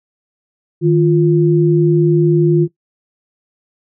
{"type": "tone pair together", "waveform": "sine", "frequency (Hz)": [155.02, 348], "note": ["D#3", "F4"], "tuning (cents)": [-6, -6], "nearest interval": "octave + major second", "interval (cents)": 1400, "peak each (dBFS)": -11, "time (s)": [0.81, 2.68], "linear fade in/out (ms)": 50, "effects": ["noise-tail reverb RT60 0.1 s tail -17 dB re dry"]}